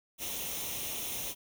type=noise with comb filter; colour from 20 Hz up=white; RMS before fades=-37 dBFS; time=0.18-1.35 s; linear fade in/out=50 ms; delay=0.32 ms; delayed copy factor=+0.65; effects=none